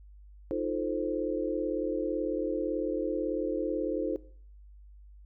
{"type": "chord", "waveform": "sine", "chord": "F dominant seventh", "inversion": "third", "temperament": "equal", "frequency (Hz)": [311.1, 349.2, 440, 523.3], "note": ["Eb4", "F4", "A4", "C5"], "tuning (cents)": [0, 0, 0, 0], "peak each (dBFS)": -34, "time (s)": [0.51, 4.16], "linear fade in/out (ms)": 0, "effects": ["noise-tail reverb RT60 0.5 s tail -18 dB re dry", "added 50 Hz sine -49 dBFS peak until 5.25 s"]}